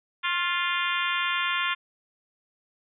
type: harmonic tone with a mistuned harmonic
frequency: 349.2 Hz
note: F4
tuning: in tune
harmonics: 3 / 4 / 5 / 6 / 7 / 8 / 9 / 10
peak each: -30 / -31 / -32 / -33 / -33 / -34 / -35 / -35 dBFS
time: 0.23-1.75 s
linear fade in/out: 20 ms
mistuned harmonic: 3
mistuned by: +29 cents
effects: none